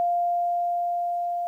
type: tone with level ramp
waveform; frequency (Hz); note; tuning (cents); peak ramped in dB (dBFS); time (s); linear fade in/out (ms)
sine; 698.5; F5; 0; -20 to -25; 0-1.47; 0
effects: 10-bit